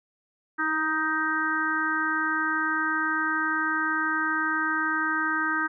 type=harmonic tone with a mistuned harmonic; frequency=312.6 Hz; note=D#4; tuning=8 cents sharp; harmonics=1 / 3 / 4 / 5 / 6; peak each=-32 / -34 / -29 / -26 / -34 dBFS; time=0.58-5.68 s; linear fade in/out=20 ms; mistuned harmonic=1; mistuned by=+21 cents; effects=none